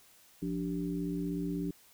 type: harmonic tone with a mistuned harmonic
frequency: 58.3 Hz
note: A#1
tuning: 1 cent sharp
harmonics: 1 / 3 / 5 / 7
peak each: -46 / -35 / -35 / -42 dBFS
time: 0.42-1.71 s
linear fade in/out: 5 ms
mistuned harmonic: 7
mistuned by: -91 cents
effects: white hiss -61 dBFS RMS until 1.93 s